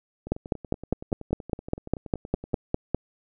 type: two click trains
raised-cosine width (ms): 2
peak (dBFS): -24 / -9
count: 25 / 14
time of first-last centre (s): 0.27-2.534 / 0.32-2.946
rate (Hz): 10.6 / 4.95
effects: none